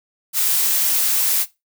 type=noise; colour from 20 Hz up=blue; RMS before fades=-18 dBFS; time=0.33-1.46 s; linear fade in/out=50 ms; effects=noise-tail reverb RT60 0.2 s tail -17 dB re dry